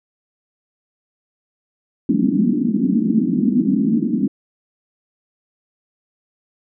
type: band-pass noise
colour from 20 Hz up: pink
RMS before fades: -17 dBFS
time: 2.09-4.28 s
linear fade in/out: 2 ms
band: 190 to 290 Hz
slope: 48 dB/octave
effects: none